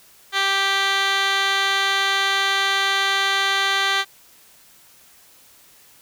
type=tone with band-pass filter; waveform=15% pulse; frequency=392 Hz; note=G4; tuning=in tune; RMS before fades=-20 dBFS; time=0.32-4.05 s; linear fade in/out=50 ms; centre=2700 Hz; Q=2.5; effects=white hiss -51 dBFS RMS until 6.01 s